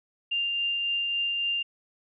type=tone with tremolo; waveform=sine; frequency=2794 Hz; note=F7; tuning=in tune; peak=-24 dBFS; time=0.31-1.63 s; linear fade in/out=10 ms; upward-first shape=triangle; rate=3.6 Hz; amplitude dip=25%; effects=none